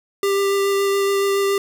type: tone with vibrato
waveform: square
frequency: 396.3 Hz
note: G4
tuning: 19 cents sharp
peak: -17 dBFS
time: 0.23-1.58 s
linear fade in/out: 2 ms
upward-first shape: sine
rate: 7.1 Hz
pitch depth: 9 cents each way
effects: 8-bit